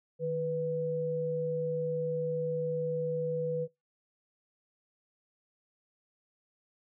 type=tone pair together; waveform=sine; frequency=155.3 / 493 Hz; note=D#3 / B4; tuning=-3 / -3 cents; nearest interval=octave + minor sixth; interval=2000 cents; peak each=-36 / -30 dBFS; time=0.19-3.68 s; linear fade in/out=50 ms; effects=noise-tail reverb RT60 0.2 s tail -22 dB re dry